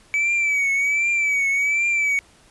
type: tone with vibrato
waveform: triangle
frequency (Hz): 2290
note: D7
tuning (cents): -44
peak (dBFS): -16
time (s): 0.14-2.19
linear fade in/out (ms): 0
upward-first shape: triangle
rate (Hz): 1.3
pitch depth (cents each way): 77
effects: pink hiss -53 dBFS RMS until 2.5 s + resampled to 24000 Hz